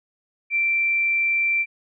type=tone; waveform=sine; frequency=2349 Hz; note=D7; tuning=in tune; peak=-18 dBFS; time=0.5-1.66 s; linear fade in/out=50 ms; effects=none